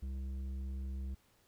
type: tone with tanh clipping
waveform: sine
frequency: 66.4 Hz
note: C2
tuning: 26 cents sharp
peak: -39 dBFS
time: 0.02-1.15 s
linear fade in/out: 10 ms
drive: 9 dB
effects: pink hiss -70 dBFS RMS until 1.47 s